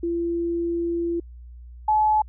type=tone pair in turn; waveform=sine; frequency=340.1 / 857 Hz; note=F4 / A5; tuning=-46 / -46 cents; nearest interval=octave + major third; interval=1600 cents; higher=second; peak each=-22 / -16 dBFS; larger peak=second; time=0.03-1.2 / 1.88-2.22 s; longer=first; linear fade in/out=5 ms; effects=added 60 Hz sine -39 dBFS peak until 2.28 s